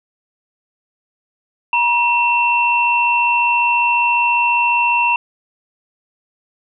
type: tone pair together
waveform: sine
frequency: 954.6 / 2700 Hz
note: A#5 / E7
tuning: +41 / +41 cents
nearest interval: octave + tritone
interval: 1800 cents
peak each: -15 dBFS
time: 1.73-5.16 s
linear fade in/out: 2 ms
effects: none